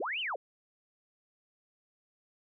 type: linear two-way sweep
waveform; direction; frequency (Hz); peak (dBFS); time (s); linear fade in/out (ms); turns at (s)
sine; up then down; 274.1 to 3136 to 415.8; -32; 0-0.36; 5; 0.2
effects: none